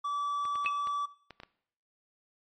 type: tone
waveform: triangle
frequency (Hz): 1154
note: D6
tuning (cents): -31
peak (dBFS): -28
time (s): 0.04-1.06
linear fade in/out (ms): 10
type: clicks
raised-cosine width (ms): 0.3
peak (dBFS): -29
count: 7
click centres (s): 0.453 / 0.556 / 0.648 / 0.872 / 1.307 / 1.401 / 1.434
type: tone with exponential decay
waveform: sine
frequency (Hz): 2583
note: E7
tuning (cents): -36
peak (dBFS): -23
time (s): 0.66-0.74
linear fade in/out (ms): 0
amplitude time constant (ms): 17
effects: noise-tail reverb RT60 0.7 s tail -19 dB re dry + MP3 32 kbps